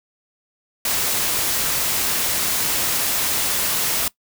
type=noise; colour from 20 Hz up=white; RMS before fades=-21 dBFS; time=0.85-4.08 s; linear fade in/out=2 ms; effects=noise-tail reverb RT60 0.1 s tail -20 dB re dry